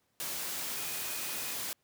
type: tone in noise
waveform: sine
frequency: 2489 Hz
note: D#7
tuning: in tune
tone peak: -48 dBFS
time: 0.77-1.54 s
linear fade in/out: 0 ms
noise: white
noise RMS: -37 dBFS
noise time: 0.2-1.73 s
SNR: -14 dB
effects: pink hiss -75 dBFS RMS until 1.83 s + high-pass 100 Hz 12 dB/octave